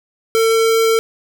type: tone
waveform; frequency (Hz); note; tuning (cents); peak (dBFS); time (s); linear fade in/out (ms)
square; 450.7; A4; +42; -12; 0.35-0.99; 0
effects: none